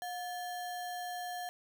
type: tone with sample-and-hold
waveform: sine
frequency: 718 Hz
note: F5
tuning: 48 cents sharp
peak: -37 dBFS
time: 0.02-1.49 s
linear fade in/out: 0 ms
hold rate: 2450 Hz
effects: none